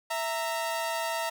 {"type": "tone pair together", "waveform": "sawtooth", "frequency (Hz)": [659.3, 925.1], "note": ["E5", "A#5"], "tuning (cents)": [0, -13], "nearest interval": "tritone", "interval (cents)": 587, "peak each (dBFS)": -28, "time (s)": [0.1, 1.3], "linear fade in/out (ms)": 10, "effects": []}